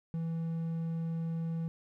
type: tone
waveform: triangle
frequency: 164.6 Hz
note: E3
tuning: 2 cents flat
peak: -30 dBFS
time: 0.14-1.68 s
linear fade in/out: 0 ms
effects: 12-bit